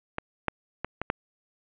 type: clicks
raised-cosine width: 0.5 ms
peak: -14 / -9 / -15 / -15 / -9 dBFS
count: 5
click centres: 0.184 / 0.483 / 0.846 / 1.016 / 1.101 s
effects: resampled to 8000 Hz + 7-bit